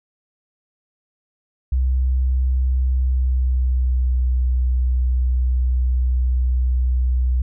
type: tone with pitch glide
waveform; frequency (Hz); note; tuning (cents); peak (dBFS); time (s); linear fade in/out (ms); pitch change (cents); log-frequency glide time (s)
sine; 64.3 to 62.61; C2 to B1; -30 to +24; -15; 1.72-7.42; 5; -46; 2.82-4.27
effects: none